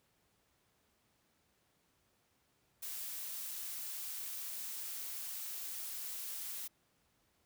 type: noise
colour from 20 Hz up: blue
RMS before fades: -43 dBFS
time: 2.82-6.68 s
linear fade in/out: 10 ms
effects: pink hiss -75 dBFS RMS until 7.45 s + high-pass 60 Hz 12 dB/octave